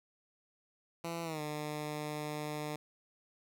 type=tone with pitch glide; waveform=10% pulse; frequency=167.9 to 150.45 Hz; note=E3 to D3; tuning=+32 to +42 cents; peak=-29 dBFS; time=1.04-2.76 s; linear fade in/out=5 ms; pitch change=-190 cents; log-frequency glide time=1.23-1.41 s; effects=none